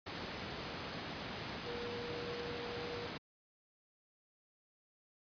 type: tone in noise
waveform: sine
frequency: 478.2 Hz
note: A#4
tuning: 44 cents sharp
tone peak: -43 dBFS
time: 1.66-3.07 s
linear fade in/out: 10 ms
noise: pink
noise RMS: -42 dBFS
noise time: 0.06-3.18 s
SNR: -4 dB
effects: high-pass 100 Hz 12 dB/octave + resampled to 11025 Hz